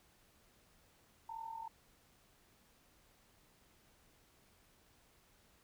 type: tone with amplitude modulation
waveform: sine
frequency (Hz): 903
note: A5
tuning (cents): +45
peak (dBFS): -40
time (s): 1.29-1.68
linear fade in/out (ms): 5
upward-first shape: sine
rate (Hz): 42.3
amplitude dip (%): 70
effects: pink hiss -69 dBFS RMS until 5.63 s